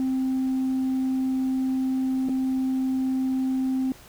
sine tone with dropouts, 261.6 Hz, C4, in tune, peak -20 dBFS, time 0-3.92 s, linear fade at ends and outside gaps 1 ms, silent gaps 2.287-2.294 s, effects tanh soft clip ceiling -20 dBFS + pink hiss -49 dBFS RMS until 4.08 s

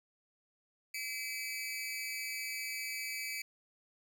sawtooth tone with amplitude modulation, 2300 Hz, D7, 37 cents flat, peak -30 dBFS, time 0.94-3.42 s, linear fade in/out 5 ms, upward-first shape sine, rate 255 Hz, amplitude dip 95%, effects none

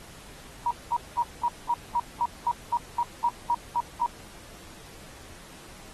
sine tone bursts, 953 Hz, A#5, 38 cents sharp, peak -21 dBFS, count 14, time 0.66-4.062 s, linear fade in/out 2 ms, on 48 ms, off 210 ms, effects pink hiss -48 dBFS RMS until 5.93 s + AAC 32 kbps

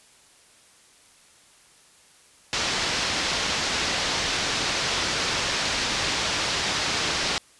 white low-pass noise, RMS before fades -26 dBFS, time 2.53-7.38 s, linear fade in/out 0 ms, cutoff 5600 Hz, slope 24 dB/octave, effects white hiss -55 dBFS RMS until 7.59 s + resampled to 24000 Hz

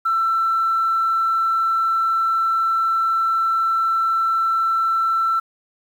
sine tone, 1338 Hz, E6, 25 cents sharp, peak -15 dBFS, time 0.05-5.4 s, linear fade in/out 10 ms, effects tanh soft clip ceiling -12 dBFS + 8-bit

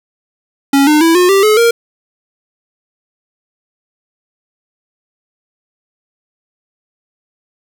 square tone with pitch steps, 277.2 / 302.3 / 329.6 / 359.5 / 392 / 427.5 / 466.2 Hz, C#4 / D#4 / E4 / F#4 / G4 / A4 / A#4, 0 / -50 / 0 / -50 / 0 / -50 / 0 cents, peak -7 dBFS, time 0.73-1.71 s, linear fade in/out 5 ms, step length 140 ms, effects 8-bit

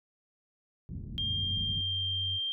white low-pass noise, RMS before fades -40 dBFS, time 0.89-1.81 s, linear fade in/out 0 ms, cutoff 190 Hz, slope 24 dB/octave
sine tone with pitch glide, 3200 to 3174 Hz, G7 to G7, +35 to +21 cents, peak -30 dBFS, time 1.18-2.52 s, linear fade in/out 0 ms, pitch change -14 cents, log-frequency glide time 1.32-2.01 s
sine tone with vibrato, 93.1 Hz, F#2, 11 cents sharp, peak -36 dBFS, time 1.18-2.4 s, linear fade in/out 50 ms, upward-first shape triangle, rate 8.8 Hz, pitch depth 8 cents each way
effects none

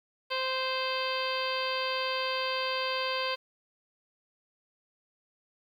harmonic tone, 521 Hz, C5, 7 cents flat, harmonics 1 / 2 / 3 / 4 / 5 / 6 / 7 / 8 / 9, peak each -34 / -34 / -39 / -41 / -37 / -38 / -43 / -43 / -39 dBFS, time 0.3-3.36 s, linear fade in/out 20 ms, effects 10-bit

